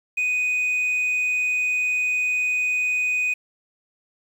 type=tone; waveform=sine; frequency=2491 Hz; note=D#7; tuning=1 cent sharp; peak=-17 dBFS; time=0.17-3.34 s; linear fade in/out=10 ms; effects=tanh soft clip ceiling -19 dBFS + 8-bit